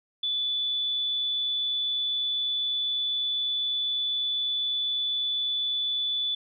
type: tone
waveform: sine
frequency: 3472 Hz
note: A7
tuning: 24 cents flat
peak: -25 dBFS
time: 0.23-6.35 s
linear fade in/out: 5 ms
effects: none